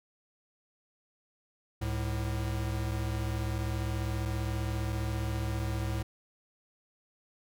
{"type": "tone pair together", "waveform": "square", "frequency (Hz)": [67.9, 108.19], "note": ["C#2", "A2"], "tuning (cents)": [-35, -29], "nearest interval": "minor sixth", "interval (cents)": 806, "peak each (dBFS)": [-35, -33], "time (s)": [1.81, 6.03], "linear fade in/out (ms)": 10, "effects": []}